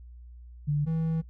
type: tone pair in turn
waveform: sine / triangle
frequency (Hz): 146.83 / 161.87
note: D3 / E3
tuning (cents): 0 / -31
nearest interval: major second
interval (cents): 169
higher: second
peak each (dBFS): -23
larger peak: neither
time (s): 0.67-0.86 / 0.86-1.22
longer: second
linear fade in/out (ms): 20
effects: noise-tail reverb RT60 0.1 s tail -21 dB re dry + added 60 Hz sine -44 dBFS peak until 1.29 s